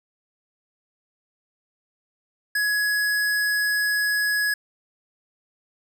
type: tone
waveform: square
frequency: 1679 Hz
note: G#6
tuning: 18 cents sharp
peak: -21 dBFS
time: 2.55-4.54 s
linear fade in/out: 5 ms
effects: none